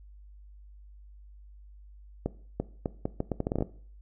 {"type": "accelerating click train", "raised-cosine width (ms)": 2, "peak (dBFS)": -15, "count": 13, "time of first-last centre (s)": [2.26, 3.624], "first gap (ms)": 340, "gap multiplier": 0.76, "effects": ["noise-tail reverb RT60 0.5 s tail -18 dB re dry", "added 50 Hz sine -48 dBFS peak until 4.01 s"]}